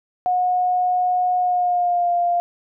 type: tone with pitch glide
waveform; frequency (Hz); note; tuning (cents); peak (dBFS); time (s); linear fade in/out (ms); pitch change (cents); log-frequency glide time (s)
sine; 726 to 698.8; F#5 to F5; -33 to +1; -16; 0.26-2.4; 0; -66; 1.38-2.11
effects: none